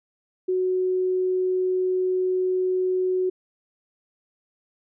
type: tone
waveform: sine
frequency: 369.6 Hz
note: F#4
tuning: 2 cents flat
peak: -20 dBFS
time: 0.48-3.3 s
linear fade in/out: 10 ms
effects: none